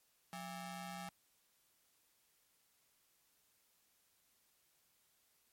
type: ring-modulated tone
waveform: sawtooth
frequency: 493.9 Hz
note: B4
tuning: in tune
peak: -38 dBFS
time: 0.33-1.09 s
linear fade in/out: 0 ms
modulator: 314 Hz
effects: white hiss -75 dBFS RMS until 5.52 s + MP3 64 kbps